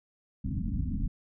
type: low-pass noise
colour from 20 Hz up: pink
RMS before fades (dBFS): -31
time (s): 0.44-1.08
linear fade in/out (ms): 5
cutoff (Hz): 280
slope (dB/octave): 96
effects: none